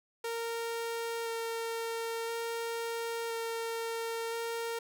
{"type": "tone with vibrato", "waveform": "sawtooth", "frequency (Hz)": 459.8, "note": "A#4", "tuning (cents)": -24, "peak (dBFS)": -30, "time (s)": [0.24, 4.79], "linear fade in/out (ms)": 5, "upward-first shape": "square", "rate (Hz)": 0.49, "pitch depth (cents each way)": 8, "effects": []}